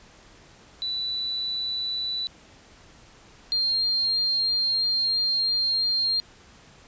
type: tone pair in turn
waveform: sine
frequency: 3965 / 4201 Hz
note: B7 / C8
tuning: +6 / +6 cents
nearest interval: minor second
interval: 100 cents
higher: second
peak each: -26 / -21 dBFS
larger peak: second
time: 0.82-2.27 / 3.52-6.2 s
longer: second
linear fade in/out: 0 ms
effects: pink hiss -52 dBFS RMS until 6.87 s + resampled to 16000 Hz